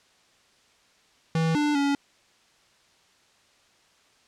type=tone with pitch steps; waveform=square; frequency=162.3 / 295.8 / 282.1 Hz; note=E3 / D4 / C#4; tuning=-27 / +13 / +30 cents; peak=-22 dBFS; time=1.35-1.95 s; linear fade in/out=2 ms; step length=200 ms; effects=white hiss -61 dBFS RMS until 4.27 s + low-pass 6000 Hz 12 dB/octave